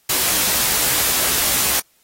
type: noise with comb filter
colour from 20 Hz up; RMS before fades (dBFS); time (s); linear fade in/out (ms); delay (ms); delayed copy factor
white; -18; 0.09-1.8; 5; 16; +0.65
effects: white hiss -59 dBFS RMS until 2.03 s + AAC 48 kbps